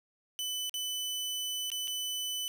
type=tone with dropouts; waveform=sawtooth; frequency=3000 Hz; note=F#7; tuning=23 cents sharp; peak=-30 dBFS; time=0.39-2.48 s; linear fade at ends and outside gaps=0 ms; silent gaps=0.695-0.741 / 1.702-1.717 / 1.874-1.879 s; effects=10-bit